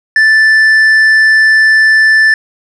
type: tone with tanh clipping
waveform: sine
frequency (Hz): 1760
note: A6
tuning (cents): 0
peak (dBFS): -5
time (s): 0.16-2.34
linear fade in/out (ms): 2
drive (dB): 5
effects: none